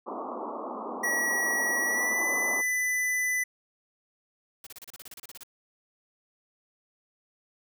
white band-pass noise, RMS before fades -36 dBFS, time 0.06-2.62 s, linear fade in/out 20 ms, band 210 to 1200 Hz, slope 96 dB/octave
square tone with pitch glide, 1924 to 1997.6 Hz, B6 to B6, -46 to +19 cents, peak -26 dBFS, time 1.03-3.44 s, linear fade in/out 10 ms, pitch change +65 cents, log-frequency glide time 1.85-2.25 s
white noise bursts, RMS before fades -44 dBFS, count 14, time 4.64-5.434 s, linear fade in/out 2 ms, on 27 ms, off 32 ms
effects none

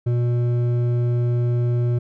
sine tone with hard clipping, 120.7 Hz, B2, 39 cents flat, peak -19 dBFS, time 0.06-1.99 s, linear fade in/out 10 ms, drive 8 dB, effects none

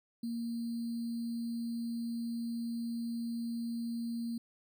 sine tone with sample-and-hold, 233.1 Hz, A#3, in tune, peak -34 dBFS, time 0.23-4.38 s, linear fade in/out 5 ms, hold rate 4410 Hz, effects none

